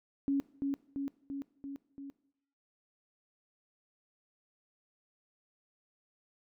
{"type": "tone with echo", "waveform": "sine", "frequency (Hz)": 277.7, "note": "C#4", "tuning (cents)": 3, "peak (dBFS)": -27, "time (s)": [0.28, 0.4], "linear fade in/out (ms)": 0, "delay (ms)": 340, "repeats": 5, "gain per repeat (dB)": -3, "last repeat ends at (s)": 2.1, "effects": ["noise-tail reverb RT60 0.7 s tail -19 dB re dry"]}